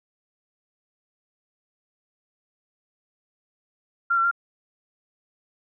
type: tone with pitch steps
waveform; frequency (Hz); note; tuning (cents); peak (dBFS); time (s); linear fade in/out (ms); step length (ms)
sine; 1384 / 1351 / 1388; F6 / E6 / F6; -16 / +42 / -11; -18; 4.1-4.313; 10; 71
effects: none